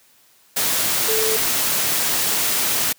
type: tone in noise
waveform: sine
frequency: 440 Hz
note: A4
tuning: in tune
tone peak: -21 dBFS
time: 1.08-1.37 s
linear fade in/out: 10 ms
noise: white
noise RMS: -20 dBFS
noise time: 0.56-2.93 s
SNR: -4 dB
effects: white hiss -55 dBFS RMS until 2.98 s + high-pass 100 Hz 12 dB/octave